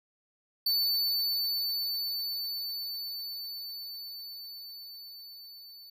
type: tone with level ramp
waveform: square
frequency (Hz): 4504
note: C#8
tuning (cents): +27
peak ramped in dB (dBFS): -25 to -48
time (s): 0.66-5.9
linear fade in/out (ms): 5
effects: none